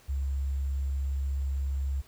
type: tone with sample-and-hold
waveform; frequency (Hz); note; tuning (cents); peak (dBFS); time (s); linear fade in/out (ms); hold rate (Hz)
sine; 68.4; C#2; -23; -27; 0.08-2.02; 20; 7350
effects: pink hiss -58 dBFS RMS until 2.07 s